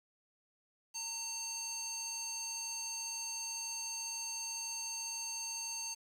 square tone with band-pass filter, 907 Hz, A#5, 48 cents flat, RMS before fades -41 dBFS, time 0.94-5.95 s, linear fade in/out 20 ms, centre 6000 Hz, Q 3.8, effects 10-bit

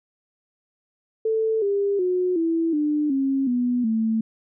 sine tone with pitch steps, 442.5 / 401.1 / 363.6 / 329.6 / 298.8 / 270.8 / 245.5 / 222.5 Hz, A4 / G4 / F#4 / E4 / D4 / C#4 / B3 / A3, +10 / +40 / -30 / 0 / +30 / -40 / -10 / +20 cents, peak -19 dBFS, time 1.25-4.21 s, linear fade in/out 5 ms, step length 370 ms, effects none

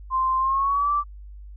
sine tone with pitch glide, 1045 to 1166.2 Hz, C6 to D6, -2 to -13 cents, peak -19 dBFS, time 0.1-1.04 s, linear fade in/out 50 ms, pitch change +189 cents, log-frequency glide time 0.38-0.91 s, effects added 50 Hz sine -38 dBFS peak until 1.56 s

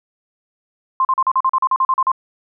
sine tone bursts, 1051 Hz, C6, 7 cents sharp, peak -12 dBFS, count 13, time 1-2.117 s, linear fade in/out 2 ms, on 49 ms, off 40 ms, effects none

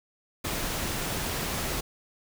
pink noise, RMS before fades -31 dBFS, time 0.44-1.81 s, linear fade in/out 10 ms, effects none

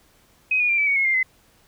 sine tone with pitch steps, 2523 / 2448 / 2376 / 2306 / 2237 / 2171 / 2107 / 2045 Hz, D#7 / D#7 / D7 / D7 / C#7 / C#7 / C7 / C7, +23 / -29 / +20 / -32 / +15 / -37 / +12 / -40 cents, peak -17 dBFS, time 0.51-1.23 s, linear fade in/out 5 ms, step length 90 ms, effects pink hiss -58 dBFS RMS until 1.67 s

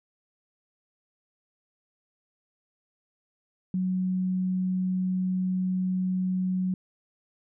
sine tone, 185 Hz, F#3, in tune, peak -24 dBFS, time 3.74-6.74 s, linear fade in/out 2 ms, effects none

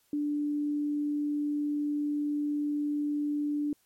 sine tone, 293.7 Hz, D4, in tune, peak -27 dBFS, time 0.13-3.73 s, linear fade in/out 2 ms, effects white hiss -69 dBFS RMS until 3.85 s + MP3 64 kbps

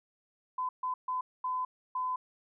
sine tone bursts at uneven times, 1014 Hz, B5, 45 cents sharp, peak -30 dBFS, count 5, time 0.58-0.69 / 0.83-0.94 / 1.08-1.21 / 1.44-1.65 / 1.95-2.16 s, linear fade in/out 5 ms, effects none

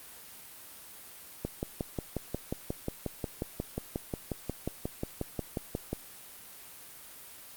click train, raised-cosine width 2 ms, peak -18 dBFS, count 26, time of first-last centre 1.45-5.93 s, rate 5.58 Hz, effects white hiss -49 dBFS RMS until 7.56 s + Opus 32 kbps

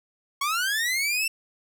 sawtooth linear sweep, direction up, 1088 to 2700 Hz, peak -20 dBFS, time 0.41-1.28 s, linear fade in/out 5 ms, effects none

